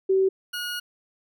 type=tone pair in turn; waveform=sine / 20% pulse; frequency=382.6 / 1444.5 Hz; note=G4 / F#6; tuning=-42 / -42 cents; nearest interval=octave + major seventh; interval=2300 cents; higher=second; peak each=-17 / -24 dBFS; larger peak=first; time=0.09-0.29 / 0.53-0.8 s; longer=second; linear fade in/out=10 ms; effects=none